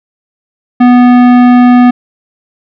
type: tone with tanh clipping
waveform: sine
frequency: 246.3 Hz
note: B3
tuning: 5 cents flat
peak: -3 dBFS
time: 0.8-1.91 s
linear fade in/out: 10 ms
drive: 16 dB
effects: none